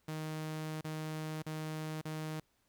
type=tone with dropouts; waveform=sawtooth; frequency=156.1 Hz; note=D#3; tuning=6 cents sharp; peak=-34 dBFS; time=0.08-2.4 s; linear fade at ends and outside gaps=5 ms; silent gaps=0.811-0.844 / 1.423-1.463 / 2.014-2.052 s; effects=pink hiss -75 dBFS RMS until 2.68 s